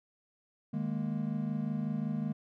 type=chord; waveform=triangle; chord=D# suspended fourth; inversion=none; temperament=equal with one note detuned; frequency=154.13 / 207.7 / 233.1 Hz; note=D#3 / G#3 / A#3; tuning=-16 / 0 / 0 cents; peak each=-34 / -33 / -34 dBFS; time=0.73-2.33 s; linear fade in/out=10 ms; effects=none